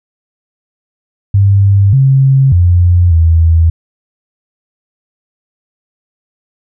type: tone with pitch steps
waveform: sine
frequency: 99.1 / 134.8 / 88.2 / 82.1 Hz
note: G2 / C#3 / F2 / E2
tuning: +19 / -48 / +18 / -6 cents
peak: -4 dBFS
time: 1.34-3.7 s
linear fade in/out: 5 ms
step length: 590 ms
effects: none